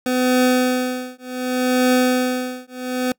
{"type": "tone with tremolo", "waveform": "25% pulse", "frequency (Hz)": 252.7, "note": "B3", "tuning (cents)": 40, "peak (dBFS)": -9, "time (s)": [0.06, 3.12], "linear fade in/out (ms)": 2, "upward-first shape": "triangle", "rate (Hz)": 0.67, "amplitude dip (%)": 100, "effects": ["noise-tail reverb RT60 0.1 s tail -24 dB re dry"]}